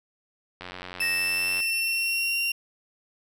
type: click train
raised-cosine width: 0.3 ms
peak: -21 dBFS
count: 91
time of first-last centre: 0.61-1.602 s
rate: 90.7 Hz
type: tone with pitch glide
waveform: 35% pulse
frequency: 2637 to 2760 Hz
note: E7 to F7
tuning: 0 to -21 cents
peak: -22 dBFS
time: 1-2.52 s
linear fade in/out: 5 ms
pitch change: +79 cents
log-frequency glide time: 1.1-2.4 s
type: tone with exponential decay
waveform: triangle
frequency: 1864.7 Hz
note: A#6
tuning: in tune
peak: -27 dBFS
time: 1.02-2.31 s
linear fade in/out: 2 ms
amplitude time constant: 280 ms
effects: none